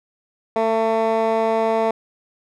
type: tone with band-pass filter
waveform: 15% pulse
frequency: 223.7 Hz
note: A3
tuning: 29 cents sharp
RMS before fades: -19 dBFS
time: 0.56-1.91 s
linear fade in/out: 2 ms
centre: 680 Hz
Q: 1.1
effects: none